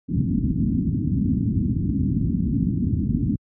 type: low-pass noise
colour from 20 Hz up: white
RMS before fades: -21 dBFS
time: 0.08-3.36 s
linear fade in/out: 10 ms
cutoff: 270 Hz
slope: 48 dB/octave
effects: high-pass 60 Hz 12 dB/octave